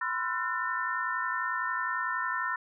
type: tone cluster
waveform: sine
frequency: 1003 / 1054 / 1347 / 1460 / 1801 Hz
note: B5 / C6 / E6 / F#6 / A6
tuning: +26 / +12 / +37 / -24 / +40 cents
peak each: -35 / -39 / -34 / -37 / -33 dBFS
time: 0.01-2.56 s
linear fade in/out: 5 ms
effects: none